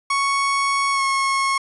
30% pulse tone with pitch glide, 1108.7 to 1090.3 Hz, C#6 to C#6, 0 to -29 cents, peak -15 dBFS, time 0.1-1.58 s, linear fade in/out 5 ms, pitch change -29 cents, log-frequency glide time 0.92-1.02 s, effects resampled to 24000 Hz

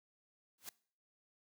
white noise with exponential growth, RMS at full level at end -42 dBFS, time 0.58-0.69 s, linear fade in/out 2 ms, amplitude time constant 23 ms, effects noise-tail reverb RT60 0.5 s tail -22 dB re dry + high-pass 100 Hz 12 dB/octave

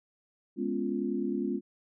sine chord, C# dominant seventh, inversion second, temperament equal, 207.7 / 246.9 / 277.2 / 349.2 Hz, G#3 / B3 / C#4 / E#4, 0 / 0 / 0 / 0 cents, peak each -34 dBFS, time 0.56-1.61 s, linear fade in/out 50 ms, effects none

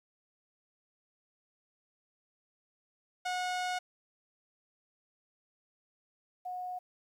sawtooth / sine tone pair in turn, 728 / 728 Hz, F#5 / F#5, -28 / -28 cents, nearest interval unison, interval 0 cents, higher neither, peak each -28 / -36 dBFS, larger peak first, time 3.25-3.79 / 6.45-6.79 s, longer first, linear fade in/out 10 ms, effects low-pass 7000 Hz 12 dB/octave + 11-bit

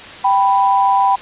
sine tone pair together, 784 / 988.8 Hz, G5 / B5, 0 / +2 cents, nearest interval major third, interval 402 cents, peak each -13 dBFS, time 0.24-1.16 s, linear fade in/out 10 ms, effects white hiss -33 dBFS RMS until 1.21 s + resampled to 8000 Hz

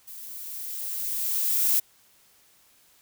violet noise with level ramp, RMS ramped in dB -42 to -21 dBFS, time 0.07-1.8 s, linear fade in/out 10 ms, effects white hiss -60 dBFS RMS until 3.01 s

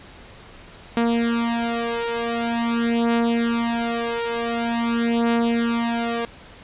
sawtooth beating tone pair, 233.1 / 233.56 Hz, A#3 / A#3, 0 / +4 cents, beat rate 0.46 Hz, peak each -19 / -19 dBFS, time 0.97-6.25 s, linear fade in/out 0 ms, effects pink hiss -44 dBFS RMS until 6.63 s + resampled to 8000 Hz

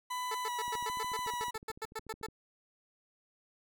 40% pulse tone with vibrato, 986 Hz, B5, 3 cents flat, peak -34 dBFS, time 0.1-1.51 s, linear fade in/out 10 ms, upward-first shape square, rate 1.3 Hz, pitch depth 21 cents each way
15% pulse tone bursts, 440 Hz, A4, in tune, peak -30 dBFS, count 15, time 0.31-2.265 s, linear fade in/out 5 ms, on 37 ms, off 100 ms
click train, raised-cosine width 3 ms, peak -39 dBFS, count 23, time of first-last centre 0.68-2.286 s, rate 13.7 Hz
effects none

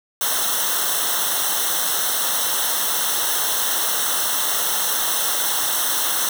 white noise with comb filter, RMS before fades -21 dBFS, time 0.21-6.29 s, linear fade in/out 2 ms, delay 0.42 ms, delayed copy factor -1, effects none

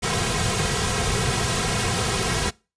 pink noise with comb filter, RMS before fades -23 dBFS, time 0.02-2.51 s, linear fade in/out 20 ms, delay 3.4 ms, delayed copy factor -0.85, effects noise-tail reverb RT60 0.3 s tail -24 dB re dry + resampled to 22050 Hz

